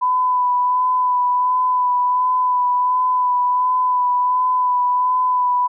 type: tone with vibrato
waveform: sine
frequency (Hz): 998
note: B5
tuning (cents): +18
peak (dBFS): -14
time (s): 0.01-5.68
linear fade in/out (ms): 20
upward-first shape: sine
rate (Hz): 1.4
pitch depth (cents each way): 18
effects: none